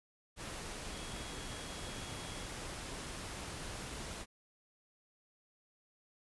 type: tone in noise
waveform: sine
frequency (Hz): 3322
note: G#7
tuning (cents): 0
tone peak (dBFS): -54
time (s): 0.89-2.48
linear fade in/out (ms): 50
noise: pink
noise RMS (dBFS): -44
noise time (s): 0.36-4.26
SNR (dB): -13
effects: resampled to 24000 Hz